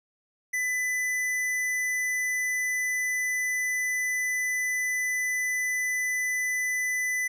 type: tone with hard clipping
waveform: sine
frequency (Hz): 2000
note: B6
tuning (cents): +21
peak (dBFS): -27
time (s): 0.53-7.28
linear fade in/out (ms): 10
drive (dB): 13
effects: none